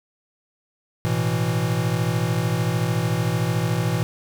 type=chord; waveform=square; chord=A suspended second; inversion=none; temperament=equal; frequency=110 / 123.47 / 164.81 Hz; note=A2 / B2 / E3; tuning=0 / 0 / 0 cents; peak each=-26 / -25 / -25 dBFS; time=1.05-4.03 s; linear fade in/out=0 ms; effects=none